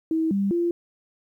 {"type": "tone with pitch steps", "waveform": "sine", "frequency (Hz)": [321.7, 198.2, 344], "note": ["E4", "G3", "F4"], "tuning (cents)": [-42, 19, -26], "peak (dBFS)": -20, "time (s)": [0.11, 0.71], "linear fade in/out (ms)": 2, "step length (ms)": 200, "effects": ["10-bit"]}